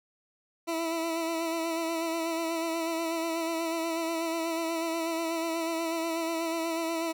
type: tone with vibrato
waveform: 20% pulse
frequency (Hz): 329.6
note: E4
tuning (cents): 0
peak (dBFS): -24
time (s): 0.67-7.13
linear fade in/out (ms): 20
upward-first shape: sine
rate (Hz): 8.2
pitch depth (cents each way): 32
effects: none